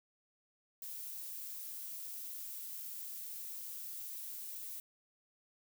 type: noise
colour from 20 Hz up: violet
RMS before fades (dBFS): -45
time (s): 0.82-4.8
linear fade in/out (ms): 2
effects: none